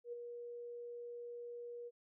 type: tone with ADSR envelope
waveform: sine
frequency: 478 Hz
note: A#4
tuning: 43 cents sharp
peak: -40 dBFS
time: 0.04-1.91 s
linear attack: 87 ms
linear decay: 12 ms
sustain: -5 dB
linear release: 38 ms
effects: none